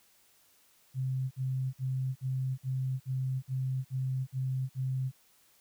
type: tone bursts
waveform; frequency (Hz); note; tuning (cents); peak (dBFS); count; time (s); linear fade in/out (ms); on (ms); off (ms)
sine; 130.81; C3; 0; -29; 10; 0.94-5.117; 50; 370; 53
effects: white hiss -65 dBFS RMS until 5.6 s